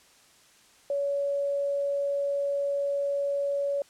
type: tone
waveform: sine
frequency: 564 Hz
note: C#5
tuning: 30 cents sharp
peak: -25 dBFS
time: 0.9-3.82 s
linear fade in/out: 2 ms
effects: white hiss -58 dBFS RMS until 3.89 s + low-pass 9000 Hz 12 dB/octave